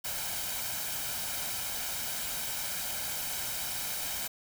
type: noise with comb filter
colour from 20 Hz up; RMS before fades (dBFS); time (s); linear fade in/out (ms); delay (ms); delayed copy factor
white; -35; 0.04-4.28; 10; 1.3; +0.55
effects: none